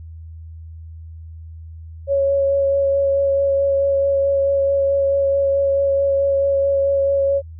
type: tone with vibrato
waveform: sine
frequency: 553 Hz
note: C#5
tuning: 4 cents flat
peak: -14 dBFS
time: 2.07-7.42 s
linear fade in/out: 50 ms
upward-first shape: sine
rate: 4.6 Hz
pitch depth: 11 cents each way
effects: added 81 Hz sine -33 dBFS peak until 7.59 s